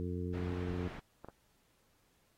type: harmonic tone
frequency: 89.2 Hz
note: F2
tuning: 37 cents sharp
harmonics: 1 / 2 / 3 / 4 / 5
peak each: -38 / -41 / -43 / -44 / -45 dBFS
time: 0-0.88 s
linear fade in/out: 0 ms
type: low-pass noise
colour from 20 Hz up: pink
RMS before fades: -47 dBFS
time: 0.33-1 s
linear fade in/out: 10 ms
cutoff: 2300 Hz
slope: 12 dB/octave
type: clicks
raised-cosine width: 1 ms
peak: -33 dBFS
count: 2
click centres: 1.246 / 1.286 s
effects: pink hiss -73 dBFS RMS until 2.37 s + AAC 48 kbps